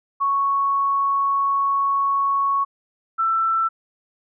sine tone pair in turn, 1108.7 / 1333.6 Hz, C#6 / E6, 0 / +20 cents, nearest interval minor third, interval 320 cents, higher second, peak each -17 / -17 dBFS, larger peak neither, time 0.2-2.65 / 3.18-3.69 s, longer first, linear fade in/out 20 ms, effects none

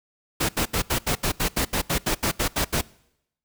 pink noise bursts, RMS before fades -23 dBFS, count 15, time 0.4-2.814 s, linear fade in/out 10 ms, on 90 ms, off 76 ms, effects noise-tail reverb RT60 0.8 s tail -23 dB re dry

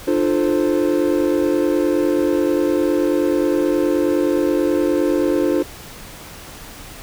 triangle chord, D minor seventh, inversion none, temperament equal with one note detuned, 299.7 / 349.2 / 440 / 523.3 Hz, D4 / F4 / A4 / C5, +35 / 0 / 0 / 0 cents, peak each -17 / -17 / -22 / -20 dBFS, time 0.07-5.63 s, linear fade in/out 10 ms, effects pink hiss -37 dBFS RMS until 7.02 s

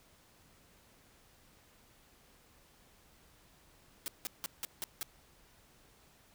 white noise bursts, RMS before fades -38 dBFS, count 6, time 4.06-5.03 s, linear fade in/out 0 ms, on 20 ms, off 170 ms, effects pink hiss -64 dBFS RMS until 6.34 s

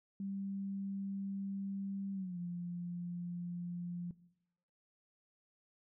sine tone with pitch glide, 196.3 to 174.88 Hz, G3 to F3, +3 to +3 cents, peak -38 dBFS, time 0.2-4.11 s, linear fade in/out 2 ms, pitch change -200 cents, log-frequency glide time 2.13-2.38 s, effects noise-tail reverb RT60 0.8 s tail -19 dB re dry

